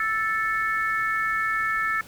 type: harmonic tone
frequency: 440 Hz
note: A4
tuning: in tune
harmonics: 3 / 4 / 5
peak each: -26 / -25 / -31 dBFS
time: 0-2.01 s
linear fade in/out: 2 ms
effects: pink hiss -47 dBFS RMS until 2.07 s